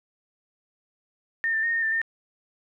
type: tone with pitch steps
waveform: sine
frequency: 1822 / 1781 / 1848 / 1833 / 1780 / 1816 Hz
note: A#6 / A6 / A#6 / A#6 / A6 / A#6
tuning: -40 / +21 / -16 / -30 / +20 / -46 cents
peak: -22 dBFS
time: 1.44-2.016 s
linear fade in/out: 0 ms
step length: 96 ms
effects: none